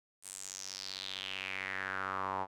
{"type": "tone with band-pass filter sweep", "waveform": "sawtooth", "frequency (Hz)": 95.5, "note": "G2", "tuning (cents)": -45, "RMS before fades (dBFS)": -40, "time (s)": [0.22, 2.47], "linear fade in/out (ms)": 50, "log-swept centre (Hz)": [9200, 870], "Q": 4.3, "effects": []}